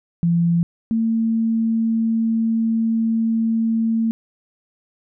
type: tone pair in turn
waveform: sine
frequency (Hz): 170 / 225.7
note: F3 / A3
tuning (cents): -46 / +44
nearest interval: perfect fourth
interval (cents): 490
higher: second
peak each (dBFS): -14 / -16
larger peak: first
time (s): 0.23-0.63 / 0.91-4.11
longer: second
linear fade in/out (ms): 0
effects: none